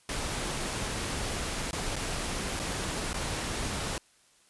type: noise with dropouts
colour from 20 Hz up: pink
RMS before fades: -33 dBFS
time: 0.09-3.98 s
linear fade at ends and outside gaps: 1 ms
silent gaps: 1.71-1.73 / 1.958-1.964 / 2.594-2.598 / 3.131-3.142 s
effects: white hiss -63 dBFS RMS until 4.49 s + resampled to 24000 Hz